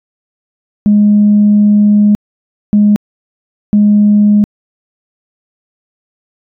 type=tone bursts at uneven times; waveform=sine; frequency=207.7 Hz; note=G#3; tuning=in tune; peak=-3 dBFS; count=3; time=0.86-2.15 / 2.73-2.96 / 3.73-4.44 s; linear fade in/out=0 ms; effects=tanh soft clip ceiling 0 dBFS